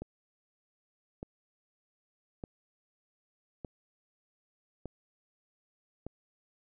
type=click train; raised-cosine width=2 ms; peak=-26 dBFS; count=6; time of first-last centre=0.02-6.066 s; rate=0.827 Hz; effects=none